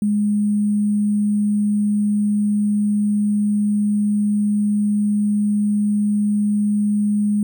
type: tone with sample-and-hold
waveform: sine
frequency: 207.7 Hz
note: G#3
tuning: in tune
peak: -15 dBFS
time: 0.02-7.43 s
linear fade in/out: 2 ms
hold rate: 8820 Hz
effects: none